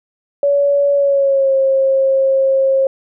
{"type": "tone with pitch glide", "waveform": "sine", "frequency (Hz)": [567, 537], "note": ["C#5", "C5"], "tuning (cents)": [39, 45], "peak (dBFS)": -10, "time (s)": [0.43, 2.87], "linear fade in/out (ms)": 2, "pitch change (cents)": -94, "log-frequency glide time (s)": [0.94, 1.54], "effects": []}